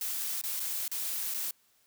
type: noise with dropouts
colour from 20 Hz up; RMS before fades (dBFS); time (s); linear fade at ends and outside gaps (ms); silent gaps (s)
blue; -34; 0.01-1.51; 2; 0.414-0.437 / 0.597-0.601 / 0.88-0.915 / 1.34-1.344
effects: white hiss -68 dBFS RMS until 1.86 s